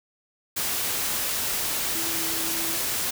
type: tone in noise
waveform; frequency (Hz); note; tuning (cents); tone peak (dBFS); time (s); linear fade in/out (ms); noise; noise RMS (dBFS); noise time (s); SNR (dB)
sine; 329.6; E4; 0; -36; 1.95-2.77; 10; white; -27; 0.56-3.11; -12
effects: none

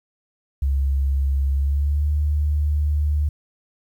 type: tone with pitch glide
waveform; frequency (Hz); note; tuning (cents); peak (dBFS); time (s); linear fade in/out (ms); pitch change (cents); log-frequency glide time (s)
sine; 68.5 to 74.27; C#2 to D2; -20 to +20; -17; 0.62-3.29; 5; +140; 1.53-2.08
effects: 9-bit

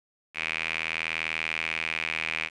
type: tone with band-pass filter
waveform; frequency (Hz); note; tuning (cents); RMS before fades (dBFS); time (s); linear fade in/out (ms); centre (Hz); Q
sawtooth; 80.4; E2; -43; -31; 0.34-2.5; 50; 2400; 5.8
effects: resampled to 22050 Hz + 9-bit

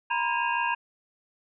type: tone cluster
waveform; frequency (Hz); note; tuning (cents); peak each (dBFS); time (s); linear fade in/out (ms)
sine; 946 / 1012 / 1623 / 2514 / 2763; A#5 / B5 / G#6 / D#7 / F7; +25 / +42 / -40 / +17 / -19; -27 / -32 / -31 / -35 / -33; 0.1-0.75; 10
effects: none

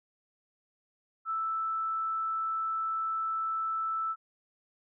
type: tone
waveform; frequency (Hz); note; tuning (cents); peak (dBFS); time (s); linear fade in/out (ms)
sine; 1319; E6; +1; -29; 1.25-4.16; 50
effects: none

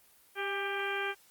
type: harmonic tone with a mistuned harmonic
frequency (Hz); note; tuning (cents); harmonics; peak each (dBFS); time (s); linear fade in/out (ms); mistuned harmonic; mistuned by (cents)
395.6; G4; +16; 1 / 2 / 3 / 4 / 5 / 6 / 7 / 8; -37 / -40 / -41 / -36 / -44 / -39 / -47 / -44; 0.35-1.15; 50; 2; +35
effects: white hiss -62 dBFS RMS until 1.3 s + Opus 32 kbps

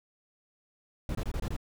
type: noise bursts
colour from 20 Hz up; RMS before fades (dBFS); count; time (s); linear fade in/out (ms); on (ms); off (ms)
brown; -32; 6; 1.09-1.565; 2; 60; 23
effects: none

